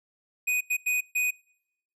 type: tone bursts at uneven times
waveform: square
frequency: 2489 Hz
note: D#7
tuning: in tune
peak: -24 dBFS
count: 4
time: 0.47-0.61 / 0.7-0.77 / 0.86-1.01 / 1.15-1.31 s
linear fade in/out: 10 ms
effects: noise-tail reverb RT60 0.8 s tail -26 dB re dry + resampled to 32000 Hz